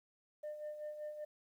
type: tone with tremolo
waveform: sine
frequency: 602 Hz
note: D5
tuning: 43 cents sharp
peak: -38 dBFS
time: 0.43-1.25 s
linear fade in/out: 10 ms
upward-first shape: sine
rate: 5.2 Hz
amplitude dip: 60%
effects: tanh soft clip ceiling -39 dBFS + 12-bit